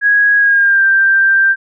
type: tone with pitch glide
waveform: sine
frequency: 1656 to 1576.7 Hz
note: G#6 to G6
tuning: -5 to +10 cents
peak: -7 dBFS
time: 0.01-1.56 s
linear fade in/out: 50 ms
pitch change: -85 cents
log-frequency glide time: 0.37-0.84 s
effects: none